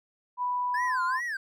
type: tone with pitch glide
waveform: sine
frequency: 987.8 to 1030.3 Hz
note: B5 to C6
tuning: 0 to -27 cents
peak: -26 dBFS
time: 0.37-1.21 s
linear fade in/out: 50 ms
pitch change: +73 cents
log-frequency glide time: 0.76-1.03 s
type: tone with vibrato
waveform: triangle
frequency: 1644 Hz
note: G#6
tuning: 18 cents flat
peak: -28 dBFS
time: 0.74-1.37 s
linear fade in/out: 5 ms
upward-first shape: sine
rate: 2.5 Hz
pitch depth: 290 cents each way
effects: none